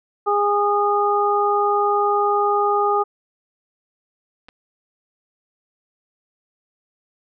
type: harmonic tone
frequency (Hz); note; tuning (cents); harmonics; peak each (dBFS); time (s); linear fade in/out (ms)
410; G#4; -22; 1 / 2 / 3; -20 / -20 / -20; 0.26-3.04; 20
type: clicks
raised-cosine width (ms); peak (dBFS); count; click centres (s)
0.3; -27; 2; 4.485 / 4.489
effects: none